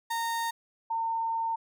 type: tone pair in turn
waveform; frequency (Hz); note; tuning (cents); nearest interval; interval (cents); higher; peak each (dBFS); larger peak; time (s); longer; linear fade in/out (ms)
35% pulse / sine; 922 / 908.8; A#5 / A#5; -19 / -44; unison; 25; first; -27 / -27; neither; 0.1-0.51 / 0.9-1.56; second; 10
effects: none